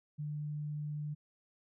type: tone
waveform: sine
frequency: 149.1 Hz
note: D3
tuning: 27 cents sharp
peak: -36 dBFS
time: 0.18-1.15 s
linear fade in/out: 20 ms
effects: none